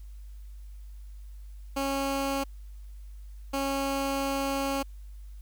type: tone pair in turn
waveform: 15% pulse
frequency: 274.4 / 274.4 Hz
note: C#4 / C#4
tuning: -17 / -17 cents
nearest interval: unison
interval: 0 cents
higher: neither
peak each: -21 dBFS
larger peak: neither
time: 1.76-2.44 / 3.53-4.83 s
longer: second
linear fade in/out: 10 ms
effects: added 50 Hz sine -41 dBFS peak until 5.41 s + white hiss -66 dBFS RMS until 5.41 s